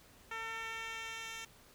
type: tone with band-pass filter sweep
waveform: 10% pulse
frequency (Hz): 450.8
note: A4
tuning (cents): +42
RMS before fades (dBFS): -43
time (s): 0.31-1.45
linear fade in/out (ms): 5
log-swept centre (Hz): 1600 to 4500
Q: 0.88
effects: pink hiss -61 dBFS RMS until 1.74 s